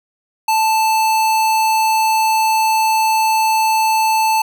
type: tone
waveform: square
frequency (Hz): 880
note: A5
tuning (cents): 0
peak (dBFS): -13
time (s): 0.48-4.42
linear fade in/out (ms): 5
effects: none